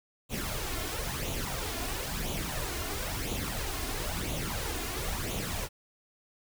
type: noise with flanger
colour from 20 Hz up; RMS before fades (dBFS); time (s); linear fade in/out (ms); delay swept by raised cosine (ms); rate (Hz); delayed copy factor
pink; -34; 0.29-5.69; 50; 0.29 to 2.89; 0.99; +0.6
effects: none